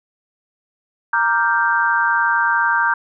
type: chord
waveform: sine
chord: G minor seventh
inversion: first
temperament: equal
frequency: 932.3 / 1174.7 / 1396.9 / 1568 Hz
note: Bb5 / D6 / F6 / G6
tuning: 0 / 0 / 0 / 0 cents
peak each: -19 / -22 / -23 / -17 dBFS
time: 1.13-2.94 s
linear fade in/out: 5 ms
effects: none